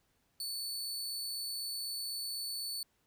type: tone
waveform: sawtooth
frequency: 4468 Hz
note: C#8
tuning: 13 cents sharp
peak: -34 dBFS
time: 0.4-2.83 s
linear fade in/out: 2 ms
effects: pink hiss -75 dBFS RMS until 3.06 s